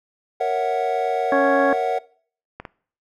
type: chord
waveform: triangle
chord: F# dominant seventh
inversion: first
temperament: equal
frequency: 466.2 / 554.4 / 659.3 / 740 Hz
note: A#4 / C#5 / E5 / F#5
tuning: 0 / 0 / 0 / 0 cents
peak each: -23 / -25 / -25 / -20 dBFS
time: 0.4-1.99 s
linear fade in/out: 10 ms
type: harmonic tone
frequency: 277.2 Hz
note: C#4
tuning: in tune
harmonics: 1 / 2 / 3 / 4 / 5 / 6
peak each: -22 / -22 / -30 / -25 / -33 / -23 dBFS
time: 1.32-1.73 s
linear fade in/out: 2 ms
type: clicks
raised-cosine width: 0.5 ms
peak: -18 dBFS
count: 2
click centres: 2.6 / 2.652 s
effects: noise-tail reverb RT60 0.5 s tail -21 dB re dry